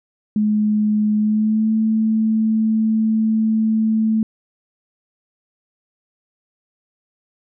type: tone with pitch glide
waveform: sine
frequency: 211.8 to 219.9 Hz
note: G#3 to A3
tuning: +34 to -1 cents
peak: -14 dBFS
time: 0.36-4.23 s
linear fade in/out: 2 ms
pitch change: +65 cents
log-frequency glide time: 1.17-1.72 s
effects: none